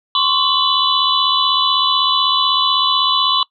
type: tone cluster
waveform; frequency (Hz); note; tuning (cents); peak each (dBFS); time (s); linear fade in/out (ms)
sine; 1049 / 1125 / 2983 / 3470 / 3952; C6 / C#6 / F#7 / A7 / B7; +4 / +25 / +13 / -25 / 0; -19; 0.15-3.43; 2
effects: noise-tail reverb RT60 0.1 s tail -22 dB re dry